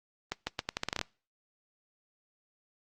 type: accelerating click train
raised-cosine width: 0.2 ms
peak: -13 dBFS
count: 11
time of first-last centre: 0.32-1.013 s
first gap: 150 ms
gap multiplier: 0.81
effects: noise-tail reverb RT60 0.4 s tail -26 dB re dry + Opus 24 kbps